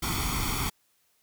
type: noise with comb filter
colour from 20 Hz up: pink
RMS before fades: -29 dBFS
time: 0.02-0.7 s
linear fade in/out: 10 ms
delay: 0.89 ms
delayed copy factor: +0.8
effects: white hiss -69 dBFS RMS until 1.22 s